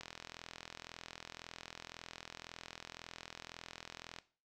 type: click train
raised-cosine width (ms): 0.2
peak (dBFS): -28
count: 176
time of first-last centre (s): 0.01-4.187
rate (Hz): 41.9
effects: noise-tail reverb RT60 0.4 s tail -17 dB re dry